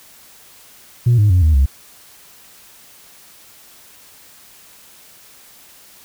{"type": "tone with pitch steps", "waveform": "sine", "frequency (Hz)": [120.4, 104.21, 90.2, 78.07, 67.57], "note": ["B2", "G#2", "F#2", "D#2", "C#2"], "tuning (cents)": [-44, 6, -44, 6, -44], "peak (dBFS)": -7, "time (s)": [1.06, 1.66], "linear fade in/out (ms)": 10, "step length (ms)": 120, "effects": ["tanh soft clip ceiling -7 dBFS", "white hiss -45 dBFS RMS until 6.04 s"]}